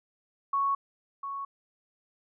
sine tone with echo, 1108.7 Hz, C#6, in tune, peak -24 dBFS, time 0.53-0.75 s, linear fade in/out 5 ms, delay 700 ms, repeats 1, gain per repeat -9 dB, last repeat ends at 1.45 s, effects none

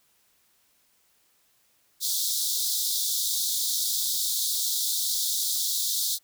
pink high-pass noise, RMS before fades -27 dBFS, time 2-6.19 s, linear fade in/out 50 ms, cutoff 3500 Hz, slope 96 dB/octave, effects white hiss -66 dBFS RMS until 6.23 s

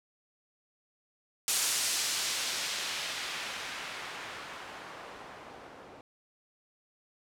blue noise with low-pass filter sweep, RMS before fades -36 dBFS, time 1.48-6.01 s, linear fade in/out 0 ms, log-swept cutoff 8700 to 590 Hz, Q 0.75, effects none

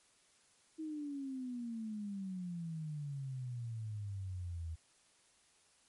sine exponential sweep, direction down, 320 to 79.6 Hz, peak -39 dBFS, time 0.78-4.76 s, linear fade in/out 20 ms, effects white hiss -69 dBFS RMS until 5.88 s + MP3 48 kbps

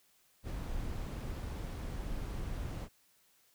brown noise, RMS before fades -39 dBFS, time 0.43-2.89 s, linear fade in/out 50 ms, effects white hiss -69 dBFS RMS until 3.54 s

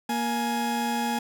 40% pulse tone pair together, 234.8 / 836.2 Hz, A#3 / G#5, +13 / +12 cents, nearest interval octave + minor seventh, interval 2199 cents, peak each -27 dBFS, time 0.09-1.19 s, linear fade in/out 5 ms, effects none

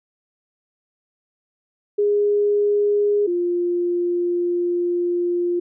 sine tone pair in turn, 411.9 / 350.3 Hz, G#4 / F4, -14 / +5 cents, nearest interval minor third, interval 281 cents, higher first, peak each -15 / -18 dBFS, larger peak first, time 1.98-3.27 / 3.27-5.6 s, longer second, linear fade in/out 10 ms, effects none

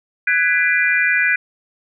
sine chord, G# half-diminished seventh, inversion third, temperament just, 1495.1 / 1661.2 / 1993.5 / 2392 Hz, F#6 / G#6 / B6 / D7, +18 / 0 / +16 / +31 cents, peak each -19 dBFS, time 0.27-1.36 s, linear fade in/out 5 ms, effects none

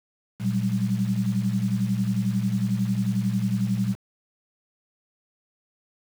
sine tone cluster, 117.9 / 187.8 / 198.9 Hz, A#2 / F#3 / G3, +20 / +26 / +25 cents, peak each -26 dBFS, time 0.39-3.96 s, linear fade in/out 50 ms, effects 7-bit

